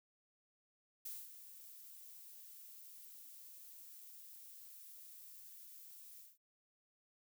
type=noise with ADSR envelope; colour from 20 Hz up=violet; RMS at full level=-45 dBFS; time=1.05-6.38 s; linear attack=8 ms; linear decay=220 ms; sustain=-11 dB; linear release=190 ms; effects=none